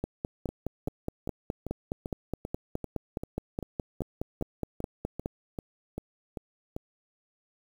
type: two click trains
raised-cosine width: 2 ms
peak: -21 / -17 dBFS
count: 17 / 26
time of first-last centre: 0.49-6.765 / 0.04-5.259 s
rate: 2.55 / 4.79 Hz
effects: 8-bit